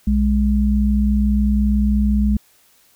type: tone pair together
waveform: sine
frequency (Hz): 61.74 / 207.7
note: B1 / G#3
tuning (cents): 0 / 0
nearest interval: octave + major sixth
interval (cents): 2100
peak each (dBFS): -16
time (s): 0.07-2.37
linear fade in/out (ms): 5
effects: white hiss -55 dBFS RMS until 2.95 s